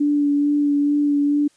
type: tone with vibrato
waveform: sine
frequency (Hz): 289.6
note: D4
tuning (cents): -24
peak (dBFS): -15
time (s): 0-1.48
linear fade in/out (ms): 10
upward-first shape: sine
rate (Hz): 2.3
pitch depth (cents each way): 16
effects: white hiss -59 dBFS RMS until 1.56 s + resampled to 22050 Hz

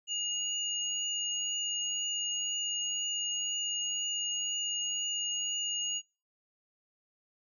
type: tone pair together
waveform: sine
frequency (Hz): 2865 / 6751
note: F7 / G#8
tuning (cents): +44 / +27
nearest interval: octave + minor third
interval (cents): 1483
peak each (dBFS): -33 / -35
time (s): 0.07-6.02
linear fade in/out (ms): 50
effects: noise-tail reverb RT60 0.3 s tail -24 dB re dry

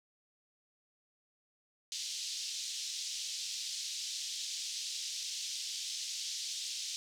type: band-pass noise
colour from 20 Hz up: white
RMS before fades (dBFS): -40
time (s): 1.92-6.96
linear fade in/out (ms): 0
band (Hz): 3300 to 6400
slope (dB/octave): 24
effects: none

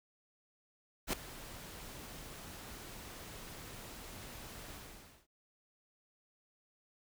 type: noise with ADSR envelope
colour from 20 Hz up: pink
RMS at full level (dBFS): -32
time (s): 1.07-5.27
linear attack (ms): 61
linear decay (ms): 4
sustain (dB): -17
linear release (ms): 550
effects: none

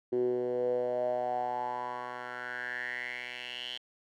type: tone with band-pass filter sweep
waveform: 10% pulse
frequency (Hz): 123.47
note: B2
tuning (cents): 0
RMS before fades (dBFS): -34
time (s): 0.12-3.78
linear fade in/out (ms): 10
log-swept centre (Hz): 350 to 3200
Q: 6.5
effects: none

